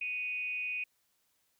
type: tone with frequency modulation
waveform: sine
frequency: 2491 Hz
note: D#7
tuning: 1 cent sharp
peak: -33 dBFS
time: 0.01-0.84 s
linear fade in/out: 5 ms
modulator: 257 Hz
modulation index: 0.43
effects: white hiss -75 dBFS RMS until 1.59 s